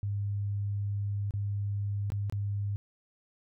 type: tone with dropouts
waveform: sine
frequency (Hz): 101.3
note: G#2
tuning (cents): -43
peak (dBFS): -29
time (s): 0.03-2.76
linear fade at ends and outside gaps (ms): 0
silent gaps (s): 1.308-1.338 / 2.102-2.12 / 2.298-2.324
effects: none